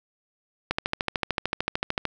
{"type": "click train", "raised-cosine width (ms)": 0.3, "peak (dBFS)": -8, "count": 19, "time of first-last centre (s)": [0.71, 2.053], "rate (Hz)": 13.4, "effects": []}